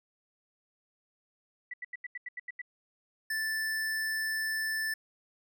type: tone bursts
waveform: sine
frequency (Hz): 1967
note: B6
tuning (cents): -7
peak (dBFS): -36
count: 9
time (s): 1.71-2.617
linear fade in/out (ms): 5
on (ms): 27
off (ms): 83
type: tone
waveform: square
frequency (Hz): 1760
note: A6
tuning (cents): 0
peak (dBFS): -31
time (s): 3.3-4.94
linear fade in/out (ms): 5
effects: none